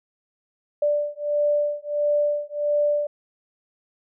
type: beating tone pair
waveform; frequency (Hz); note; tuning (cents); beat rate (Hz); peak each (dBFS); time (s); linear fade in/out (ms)
sine; 587.3 / 588.8; D5 / D5; 0 / +4; 1.5; -23 / -23; 0.82-3.07; 5
effects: none